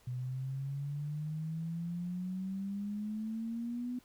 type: exponential sweep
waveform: sine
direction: up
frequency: 123.47 to 250 Hz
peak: -35 dBFS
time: 0.07-3.99 s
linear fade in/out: 5 ms
effects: pink hiss -65 dBFS RMS until 4.04 s